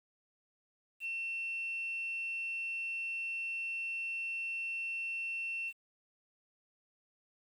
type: tone with quantisation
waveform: sine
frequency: 2700 Hz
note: E7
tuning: 41 cents sharp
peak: -35 dBFS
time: 1-5.73 s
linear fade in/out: 50 ms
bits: 10
effects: none